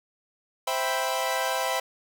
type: chord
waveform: sawtooth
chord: C major seventh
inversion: none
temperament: equal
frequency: 523.3 / 659.3 / 784 / 987.8 Hz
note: C5 / E5 / G5 / B5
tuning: 0 / 0 / 0 / 0 cents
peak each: -27 dBFS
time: 0.67-1.8 s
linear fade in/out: 5 ms
effects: none